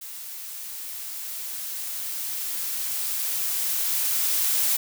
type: noise with level ramp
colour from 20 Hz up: blue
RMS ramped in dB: -38 to -22 dBFS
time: 0.01-4.77 s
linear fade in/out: 10 ms
effects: none